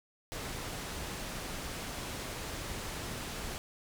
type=low-pass noise; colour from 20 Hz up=pink; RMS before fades=-40 dBFS; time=0.32-3.58 s; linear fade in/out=0 ms; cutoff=11000 Hz; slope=12 dB/octave; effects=none